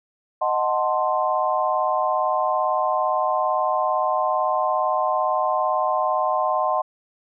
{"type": "chord", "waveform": "sine", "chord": "D# diminished seventh", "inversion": "none", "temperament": "equal", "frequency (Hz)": [622.3, 740, 880, 1046.5], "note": ["D#5", "F#5", "A5", "C6"], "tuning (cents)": [0, 0, 0, 0], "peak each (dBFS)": [-24, -24, -27, -23], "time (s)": [0.41, 6.82], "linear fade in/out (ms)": 10, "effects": []}